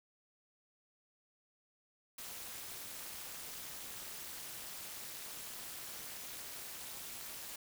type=noise with amplitude modulation; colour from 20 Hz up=white; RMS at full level=-43 dBFS; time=2.18-7.56 s; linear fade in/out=5 ms; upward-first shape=sine; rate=268 Hz; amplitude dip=85%; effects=none